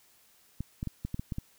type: clicks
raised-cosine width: 5 ms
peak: -21 dBFS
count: 8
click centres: 0.606 / 0.829 / 0.873 / 1.05 / 1.144 / 1.195 / 1.322 / 1.384 s
effects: white hiss -63 dBFS RMS until 1.58 s